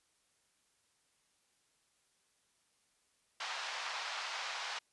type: band-pass noise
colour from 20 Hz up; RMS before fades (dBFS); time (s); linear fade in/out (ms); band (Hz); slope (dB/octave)
pink; -41; 3.4-4.79; 5; 790 to 5500; 24
effects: white hiss -75 dBFS RMS until 4.92 s + resampled to 24000 Hz